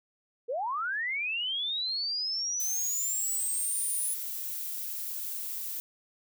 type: linear sweep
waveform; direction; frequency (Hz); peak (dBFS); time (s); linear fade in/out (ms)
sine; up; 440 to 10050; -29; 0.48-4.15; 20
type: noise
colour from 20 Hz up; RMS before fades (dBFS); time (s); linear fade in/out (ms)
violet; -36; 2.6-5.8; 0
effects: none